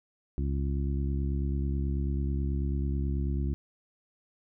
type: harmonic tone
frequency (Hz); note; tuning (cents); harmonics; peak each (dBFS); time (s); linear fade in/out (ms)
69.2; C#2; -2; 1 / 2 / 3 / 4 / 5; -28 / -34 / -38 / -40 / -42; 0.38-3.54; 0
effects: none